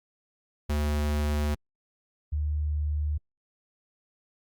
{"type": "tone pair in turn", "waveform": ["square", "sine"], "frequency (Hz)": [74.3, 74.86], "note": ["D2", "D2"], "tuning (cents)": [21, 34], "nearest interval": "unison", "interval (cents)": 13, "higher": "second", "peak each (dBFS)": -25, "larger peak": "neither", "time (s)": [[0.69, 1.55], [2.32, 3.18]], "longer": "neither", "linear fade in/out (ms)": 10, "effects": ["Opus 48 kbps"]}